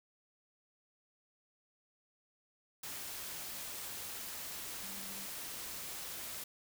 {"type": "tone in noise", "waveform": "sine", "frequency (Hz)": 195.7, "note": "G3", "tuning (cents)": -3, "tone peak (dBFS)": -54, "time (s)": [4.83, 5.26], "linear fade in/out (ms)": 5, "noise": "white", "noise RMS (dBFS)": -44, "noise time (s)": [2.83, 6.44], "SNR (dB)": -13, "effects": []}